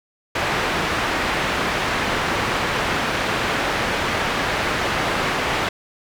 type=low-pass noise; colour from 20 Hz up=white; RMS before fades=-22 dBFS; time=0.35-5.69 s; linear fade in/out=5 ms; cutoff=2000 Hz; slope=12 dB/octave; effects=none